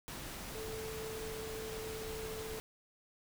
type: tone in noise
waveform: sine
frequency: 440.3 Hz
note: A4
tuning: 1 cent sharp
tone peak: -42 dBFS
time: 0.55-2.59 s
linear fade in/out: 0 ms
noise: pink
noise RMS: -45 dBFS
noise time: 0.08-2.6 s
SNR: 0 dB
effects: none